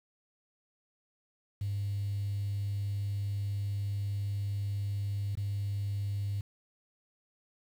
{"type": "tone with dropouts", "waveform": "triangle", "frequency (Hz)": 100.8, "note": "G2", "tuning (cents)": 49, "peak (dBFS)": -27, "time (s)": [1.61, 6.41], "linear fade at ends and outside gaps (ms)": 5, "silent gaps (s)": [5.353, 5.372], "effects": ["tanh soft clip ceiling -28 dBFS", "9-bit"]}